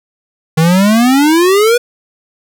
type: exponential sweep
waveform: square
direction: up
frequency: 155.56 to 493.1 Hz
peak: -7 dBFS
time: 0.57-1.78 s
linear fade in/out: 10 ms
effects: none